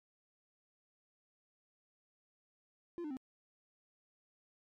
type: tone with pitch steps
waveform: triangle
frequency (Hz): 345.2 / 300.5 / 261.6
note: F4 / D4 / C4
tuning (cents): -20 / +40 / 0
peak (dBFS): -37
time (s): 2.98-3.169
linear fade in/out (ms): 0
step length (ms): 63
effects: MP3 96 kbps